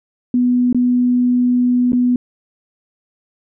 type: tone with dropouts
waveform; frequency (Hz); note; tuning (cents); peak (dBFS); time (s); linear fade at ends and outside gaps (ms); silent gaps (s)
sine; 246.9; B3; 0; -11; 0.34-2.16; 2; 0.728-0.746 / 1.921-1.931
effects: none